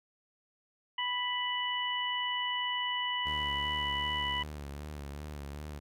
harmonic tone, 987.8 Hz, B5, in tune, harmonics 1 / 2 / 3, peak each -35 / -36 / -34 dBFS, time 0.98-4.43 s, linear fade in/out 5 ms
sawtooth tone with vibrato, 72.9 Hz, D2, 12 cents flat, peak -36 dBFS, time 3.25-5.8 s, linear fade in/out 20 ms, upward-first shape sine, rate 2.6 Hz, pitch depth 66 cents each way
effects none

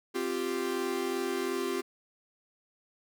45% pulse chord, C suspended fourth, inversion none, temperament equal, 261.6 / 349.2 / 392 Hz, C4 / F4 / G4, 0 / 0 / 0 cents, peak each -37 / -34 / -33 dBFS, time 0.14-1.82 s, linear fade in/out 20 ms, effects none

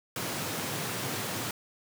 pink high-pass noise, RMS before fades -34 dBFS, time 0.16-1.51 s, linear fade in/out 2 ms, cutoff 100 Hz, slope 48 dB/octave, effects none

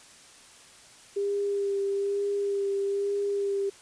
sine tone with vibrato, 400 Hz, G4, 35 cents sharp, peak -25 dBFS, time 1.16-3.7 s, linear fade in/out 10 ms, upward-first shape sine, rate 1.1 Hz, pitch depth 17 cents each way, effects white hiss -52 dBFS RMS until 3.81 s + resampled to 22050 Hz

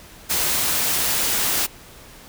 white noise, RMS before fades -21 dBFS, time 0.29-1.67 s, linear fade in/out 20 ms, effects pink hiss -44 dBFS RMS until 2.28 s

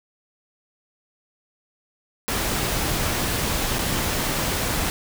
pink noise with dropouts, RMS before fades -24 dBFS, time 2.28-4.9 s, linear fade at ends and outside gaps 0 ms, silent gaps 3.785-3.79 s, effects none

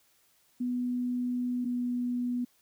sine tone pair in turn, 246.9 / 245.1 Hz, B3 / B3, 0 / -13 cents, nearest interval unison, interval 13 cents, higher first, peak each -28 dBFS, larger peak neither, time 0.6-1.65 / 1.65-2.45 s, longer first, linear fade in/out 10 ms, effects white hiss -67 dBFS RMS until 2.61 s

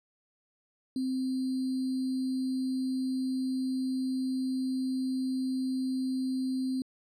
sine tone with sample-and-hold, 260 Hz, C4, 11 cents flat, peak -28 dBFS, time 0.96-6.82 s, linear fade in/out 2 ms, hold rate 4410 Hz, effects low-pass 9000 Hz 12 dB/octave

